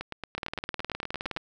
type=two click trains; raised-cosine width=0.3 ms; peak=-18 / -16 dBFS; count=13 / 20; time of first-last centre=0.01-1.371 / 0.38-1.364 s; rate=8.82 / 19.3 Hz; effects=none